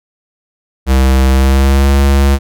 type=tone with pitch glide; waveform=square; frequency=65.9 to 69.06 Hz; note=C2 to C#2; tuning=+13 to -6 cents; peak=-7 dBFS; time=0.86-2.39 s; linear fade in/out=50 ms; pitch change=+81 cents; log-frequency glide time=1.29-1.91 s; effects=none